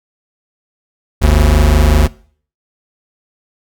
square tone pair together, 50.15 / 75.4 Hz, G1 / D2, +40 / +46 cents, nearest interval perfect fifth, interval 706 cents, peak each -10 dBFS, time 1.21-2.08 s, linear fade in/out 20 ms, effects noise-tail reverb RT60 0.5 s tail -22 dB re dry

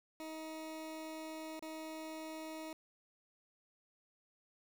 20% pulse tone with dropouts, 316.2 Hz, D#4, 28 cents sharp, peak -39 dBFS, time 0.2-2.73 s, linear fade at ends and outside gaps 1 ms, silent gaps 1.594-1.624 s, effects 11-bit

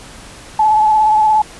sine tone with vibrato, 860 Hz, A5, 40 cents flat, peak -8 dBFS, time 0.59-1.42 s, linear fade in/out 5 ms, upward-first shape sine, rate 17 Hz, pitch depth 29 cents each way, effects pink hiss -36 dBFS RMS until 1.59 s + resampled to 24000 Hz

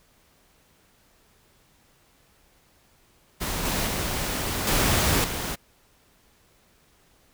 pink noise with level steps, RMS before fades -29 / -26 / -28 / -22 / -30 dBFS, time 3.4-5.56 s, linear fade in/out 20 ms, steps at 3.65 / 3.87 / 4.67 / 5.24 s, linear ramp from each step 2 ms, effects pink hiss -61 dBFS RMS until 7.33 s

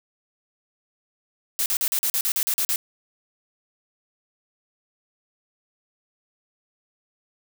blue noise bursts, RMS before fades -23 dBFS, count 11, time 1.59-2.759 s, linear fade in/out 0 ms, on 69 ms, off 41 ms, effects none

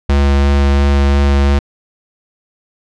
square tone with vibrato, 70.1 Hz, C#2, 20 cents sharp, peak -9 dBFS, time 0.09-1.59 s, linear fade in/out 5 ms, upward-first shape sine, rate 2.9 Hz, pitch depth 10 cents each way, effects low-pass 5000 Hz 12 dB/octave

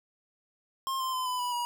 square tone with pitch steps, 1065 / 1043.7 / 1022.8 / 1002.3 / 982.3 / 962.6 Hz, C6 / C6 / C6 / B5 / B5 / B5, +30 / -5 / -40 / +25 / -10 / -45 cents, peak -30 dBFS, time 0.87-1.65 s, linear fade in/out 0 ms, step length 130 ms, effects none

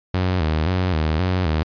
sawtooth tone with vibrato, 84.7 Hz, E2, 48 cents sharp, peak -14 dBFS, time 0.14-1.63 s, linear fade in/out 0 ms, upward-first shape square, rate 1.9 Hz, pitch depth 140 cents each way, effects resampled to 11025 Hz

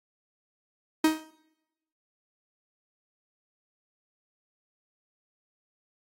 45% pulse tone with exponential decay, 314.5 Hz, D#4, 19 cents sharp, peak -17 dBFS, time 1.04-1.31 s, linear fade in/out 5 ms, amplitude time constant 57 ms, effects noise-tail reverb RT60 0.9 s tail -21 dB re dry + AAC 48 kbps

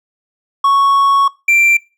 triangle tone pair in turn, 1108.7 / 2357 Hz, C#6 / D7, 0 / +6 cents, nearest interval octave + minor second, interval 1306 cents, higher second, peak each -6 dBFS, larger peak neither, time 0.64-1.28 / 1.48-1.77 s, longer first, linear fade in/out 5 ms, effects noise-tail reverb RT60 0.3 s tail -22 dB re dry

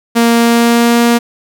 sawtooth tone with pitch glide, 233.1 to 236.1 Hz, A#3 to A#3, 0 to +22 cents, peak -3 dBFS, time 0.15-1.19 s, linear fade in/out 20 ms, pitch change +22 cents, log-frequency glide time 0.32-1.01 s, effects none

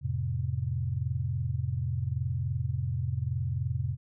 sine chord, F major, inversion none, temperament equal, 87.31 / 110 / 130.81 Hz, F2 / A2 / C3, 0 / 0 / 0 cents, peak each -33 / -33 / -31 dBFS, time 0.01-3.97 s, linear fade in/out 50 ms, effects none

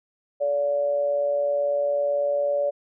sine tone with amplitude modulation, 574 Hz, D5, 40 cents flat, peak -18 dBFS, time 0.4-2.71 s, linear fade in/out 20 ms, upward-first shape sine, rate 138 Hz, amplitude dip 50%, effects none

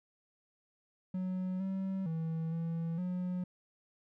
triangle tone with pitch steps, 184.9 / 191.5 / 162.3 / 165.6 / 180.8 Hz, F#3 / G3 / E3 / E3 / F#3, -1 / -40 / -27 / +8 / -40 cents, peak -31 dBFS, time 1.14-3.44 s, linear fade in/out 5 ms, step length 460 ms, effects none

